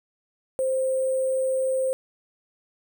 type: tone with sample-and-hold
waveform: sine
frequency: 523.3 Hz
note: C5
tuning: in tune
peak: -21 dBFS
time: 0.59-1.93 s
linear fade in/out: 0 ms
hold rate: 8820 Hz
effects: none

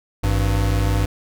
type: tone pair together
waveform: square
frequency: 52.9 / 99.6 Hz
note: G#1 / G2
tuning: +33 / +28 cents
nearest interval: major seventh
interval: 1095 cents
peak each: -20 / -20 dBFS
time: 0.23-1.06 s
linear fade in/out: 10 ms
effects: none

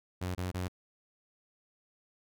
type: tone bursts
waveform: sawtooth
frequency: 91 Hz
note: F#2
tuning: 28 cents flat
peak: -29 dBFS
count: 3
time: 0.21-0.682 s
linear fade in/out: 10 ms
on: 140 ms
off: 26 ms
effects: none

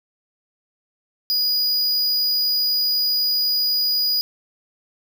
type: tone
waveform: square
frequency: 4914 Hz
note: D#8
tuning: 22 cents flat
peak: -18 dBFS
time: 1.3-4.21 s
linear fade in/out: 0 ms
effects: none

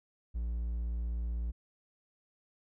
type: tone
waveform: triangle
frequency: 58 Hz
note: A#1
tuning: 8 cents flat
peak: -30 dBFS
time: 0.34-1.52 s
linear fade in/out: 20 ms
effects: none

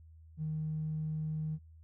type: tone with tanh clipping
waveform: triangle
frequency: 155.56 Hz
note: D#3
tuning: in tune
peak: -33 dBFS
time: 0.37-1.59 s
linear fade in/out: 50 ms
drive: 4 dB
effects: added 80 Hz sine -53 dBFS peak until 1.83 s

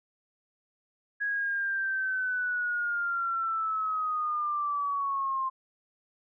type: linear sweep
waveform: sine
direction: down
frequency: 1661.2 to 1050 Hz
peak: -27 dBFS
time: 1.2-5.5 s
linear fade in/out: 20 ms
effects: none

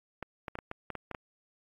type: clicks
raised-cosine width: 0.5 ms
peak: -22 dBFS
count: 9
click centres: 0.227 / 0.482 / 0.554 / 0.588 / 0.714 / 0.903 / 0.953 / 1.113 / 1.148 s
effects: AAC 32 kbps

